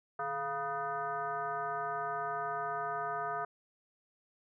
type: tone with frequency modulation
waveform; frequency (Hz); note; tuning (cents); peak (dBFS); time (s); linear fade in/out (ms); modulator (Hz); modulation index
sine; 969; B5; -33; -33; 0.19-3.45; 5; 272; 1.8
effects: none